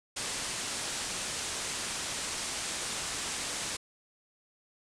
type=low-pass noise; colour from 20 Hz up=white; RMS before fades=-36 dBFS; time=0.16-3.77 s; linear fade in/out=10 ms; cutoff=9400 Hz; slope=48 dB/octave; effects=none